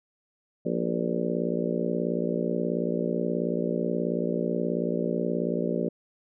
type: harmonic tone with a mistuned harmonic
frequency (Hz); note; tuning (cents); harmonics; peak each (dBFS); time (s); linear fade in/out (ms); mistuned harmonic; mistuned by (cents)
58.5; A#1; +7; 3 / 4 / 5 / 6 / 7 / 8 / 9 / 10; -31 / -31 / -36 / -33 / -32 / -34 / -37 / -35; 0.65-5.89; 10; 9; -47
effects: none